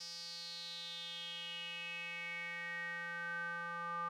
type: tone with band-pass filter sweep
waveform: square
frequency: 171.1 Hz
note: F3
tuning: 35 cents flat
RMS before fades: -44 dBFS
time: 0-4.09 s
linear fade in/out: 10 ms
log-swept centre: 5100 to 1200 Hz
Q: 6.9
effects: none